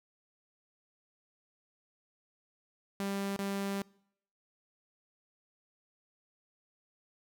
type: tone with dropouts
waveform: sawtooth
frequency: 197.8 Hz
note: G3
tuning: 16 cents sharp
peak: -29 dBFS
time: 3-3.82 s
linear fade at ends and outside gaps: 0 ms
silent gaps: 3.362-3.391 s
effects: noise-tail reverb RT60 0.7 s tail -25 dB re dry